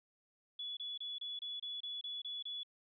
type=tone bursts; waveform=sine; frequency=3414 Hz; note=G#7; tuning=47 cents sharp; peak=-40 dBFS; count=10; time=0.59-2.633 s; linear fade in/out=5 ms; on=180 ms; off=27 ms; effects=none